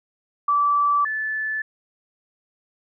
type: tone pair in turn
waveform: sine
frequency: 1159 / 1742.3 Hz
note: D6 / A6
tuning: -23 / -17 cents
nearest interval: perfect fifth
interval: 706 cents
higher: second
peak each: -16 / -23 dBFS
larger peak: first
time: 0.48-1.05 / 1.05-1.62 s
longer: neither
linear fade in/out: 5 ms
effects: none